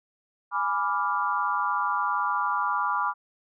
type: chord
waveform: sine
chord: G# diminished seventh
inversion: none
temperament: equal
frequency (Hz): 830.6 / 987.8 / 1174.7 / 1396.9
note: G#5 / B5 / D6 / F6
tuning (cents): 0 / 0 / 0 / 0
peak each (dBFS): -32 / -28 / -27 / -31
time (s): 0.51-3.14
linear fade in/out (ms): 50
effects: none